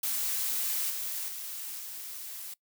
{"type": "noise with level steps", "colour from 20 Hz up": "blue", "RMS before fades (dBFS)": [-31, -35, -39, -41], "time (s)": [0.03, 2.54], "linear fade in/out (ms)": 5, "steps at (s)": [0.9, 1.28, 1.79], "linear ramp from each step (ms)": 5, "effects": ["noise-tail reverb RT60 0.1 s tail -22 dB re dry"]}